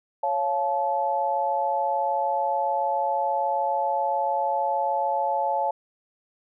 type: chord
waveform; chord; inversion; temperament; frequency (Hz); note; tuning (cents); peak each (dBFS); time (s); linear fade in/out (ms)
sine; Db augmented; none; just; 554.4 / 693 / 866.2; Db5 / F5 / A5; 0 / -14 / -27; -28 / -28 / -24; 0.23-5.71; 5
effects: none